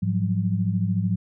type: tone cluster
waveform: sine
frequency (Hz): 105.8 / 175.4 / 188.9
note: G#2 / F3 / F#3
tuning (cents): +33 / +8 / +36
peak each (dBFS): -24 / -25 / -26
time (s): 0.02-1.16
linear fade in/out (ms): 10
effects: none